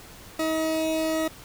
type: tone pair together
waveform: 40% pulse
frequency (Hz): 318.3 / 636.2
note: D#4 / D#5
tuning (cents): +39 / +38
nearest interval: octave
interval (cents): 1199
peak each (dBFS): -25 / -28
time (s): 0.39-1.28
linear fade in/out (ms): 5
effects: pink hiss -46 dBFS RMS until 1.44 s